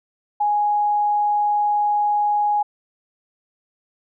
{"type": "tone", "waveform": "sine", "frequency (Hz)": 830.6, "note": "G#5", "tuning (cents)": 0, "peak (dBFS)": -16, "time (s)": [0.4, 2.63], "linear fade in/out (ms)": 10, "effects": []}